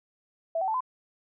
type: tone with pitch steps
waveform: sine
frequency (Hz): 659.3 / 761.7 / 880.1 / 1016.8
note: E5 / G5 / A5 / C6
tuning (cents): 0 / -50 / 0 / -50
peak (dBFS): -25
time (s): 0.55-0.806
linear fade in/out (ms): 5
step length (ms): 64
effects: none